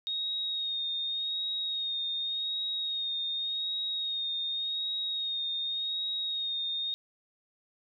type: tone with vibrato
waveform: sine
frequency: 3729 Hz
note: A#7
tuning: in tune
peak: -30 dBFS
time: 0.07-6.94 s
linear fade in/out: 0 ms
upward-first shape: sine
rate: 0.87 Hz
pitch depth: 30 cents each way
effects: none

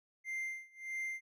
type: tone with tremolo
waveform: triangle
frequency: 2093 Hz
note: C7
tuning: in tune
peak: -34 dBFS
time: 0.24-1.21 s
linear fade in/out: 50 ms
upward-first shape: sine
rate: 1.6 Hz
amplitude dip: 95%
effects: none

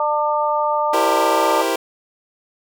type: harmonic tone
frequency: 298.9 Hz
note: D4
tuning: 31 cents sharp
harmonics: 2 / 3 / 4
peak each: -21 / -19 / -22 dBFS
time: 0-1.62 s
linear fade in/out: 2 ms
type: chord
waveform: 25% pulse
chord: C dominant seventh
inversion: first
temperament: equal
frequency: 329.6 / 392 / 466.2 / 523.3 Hz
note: E4 / G4 / Bb4 / C5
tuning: 0 / 0 / 0 / 0 cents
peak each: -20 dBFS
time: 0.93-1.76 s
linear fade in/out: 5 ms
effects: none

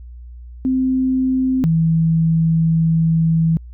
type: tone pair in turn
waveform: sine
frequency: 259.8 / 162.96 Hz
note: C4 / E3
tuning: -12 / -20 cents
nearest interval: minor sixth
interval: 808 cents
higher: first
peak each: -14 / -12 dBFS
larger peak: second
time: 0.65-1.64 / 1.64-3.57 s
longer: second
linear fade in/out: 0 ms
effects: added 60 Hz sine -33 dBFS peak until 3.73 s

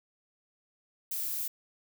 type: noise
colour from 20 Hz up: violet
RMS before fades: -34 dBFS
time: 1.11-1.48 s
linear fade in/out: 5 ms
effects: none

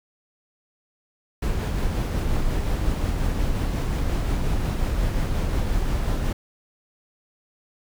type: noise with tremolo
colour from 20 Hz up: brown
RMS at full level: -22 dBFS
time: 1.42-6.33 s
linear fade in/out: 5 ms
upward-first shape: sine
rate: 5.6 Hz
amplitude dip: 25%
effects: none

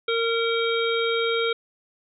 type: harmonic tone with a mistuned harmonic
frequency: 460 Hz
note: A#4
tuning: 23 cents flat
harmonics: 1 / 3 / 5 / 7 / 8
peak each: -23 / -28 / -30 / -31 / -32 dBFS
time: 0.08-1.53 s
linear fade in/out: 5 ms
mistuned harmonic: 8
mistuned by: +36 cents
effects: none

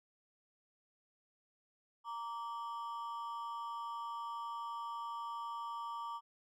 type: ring-modulated tone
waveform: triangle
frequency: 1046.5 Hz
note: C6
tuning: in tune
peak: -35 dBFS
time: 2.04-6.21 s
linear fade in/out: 50 ms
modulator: 116 Hz
effects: none

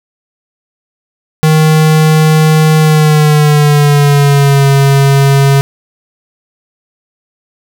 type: tone with pitch glide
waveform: square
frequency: 156.2 to 138.36 Hz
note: D#3 to C#3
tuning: +7 to -3 cents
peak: -5 dBFS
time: 1.43-5.61 s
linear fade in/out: 0 ms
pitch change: -210 cents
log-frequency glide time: 2.79-4.67 s
effects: none

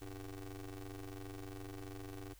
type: ring-modulated tone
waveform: 25% pulse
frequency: 94.8 Hz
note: F#2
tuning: 43 cents sharp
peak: -39 dBFS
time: 0.01-2.34 s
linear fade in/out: 10 ms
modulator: 201 Hz
effects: added 50 Hz sine -59 dBFS peak until 2.39 s + white hiss -65 dBFS RMS until 2.39 s

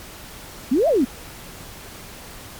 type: exponential two-way sweep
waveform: sine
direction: up then down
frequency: 228.3 to 698.5 to 228.3 Hz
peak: -14 dBFS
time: 0.71-1.05 s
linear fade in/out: 10 ms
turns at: 0.88 s
effects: pink hiss -39 dBFS RMS until 2.59 s + MP3 96 kbps

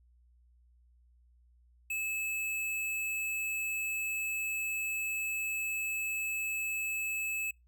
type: tone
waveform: square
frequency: 2603 Hz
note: E7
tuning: 22 cents flat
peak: -33 dBFS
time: 1.9-7.51 s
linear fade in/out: 5 ms
effects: noise-tail reverb RT60 0.2 s tail -25 dB re dry + added 60 Hz sine -61 dBFS peak until 7.67 s

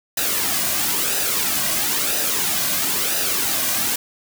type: noise with flanger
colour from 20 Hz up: white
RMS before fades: -21 dBFS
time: 0.17-3.96 s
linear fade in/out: 5 ms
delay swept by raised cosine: 0.9 to 2.3 ms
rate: 1 Hz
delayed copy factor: -0.55
effects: none

